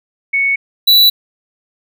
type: tone pair in turn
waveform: sine / square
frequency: 2217 / 3950 Hz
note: C#7 / B7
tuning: 0 / 0 cents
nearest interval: minor seventh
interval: 1000 cents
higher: second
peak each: -11 / -6 dBFS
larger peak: second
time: 0.33-0.56 / 0.87-1.1 s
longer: neither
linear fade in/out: 10 ms
effects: none